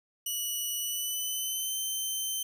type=tone with pitch glide; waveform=10% pulse; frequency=2942 to 3092 Hz; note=F#7 to G7; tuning=-11 to -24 cents; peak=-23 dBFS; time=0.26-2.43 s; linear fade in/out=5 ms; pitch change=+87 cents; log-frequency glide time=0.78-1.77 s; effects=none